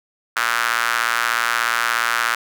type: tone with high-pass filter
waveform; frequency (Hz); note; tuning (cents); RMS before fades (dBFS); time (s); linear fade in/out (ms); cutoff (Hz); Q
square; 58.4; A#1; +4; -20; 0.36-2.35; 5; 1400; 3.2
effects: none